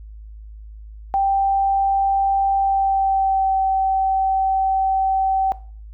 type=tone with pitch glide; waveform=sine; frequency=784 to 769.2 Hz; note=G5 to G5; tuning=0 to -33 cents; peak=-15 dBFS; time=1.14-5.52 s; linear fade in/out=0 ms; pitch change=-33 cents; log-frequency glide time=2.56-3.57 s; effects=noise-tail reverb RT60 0.4 s tail -18 dB re dry + added 53 Hz sine -35 dBFS peak until 5.93 s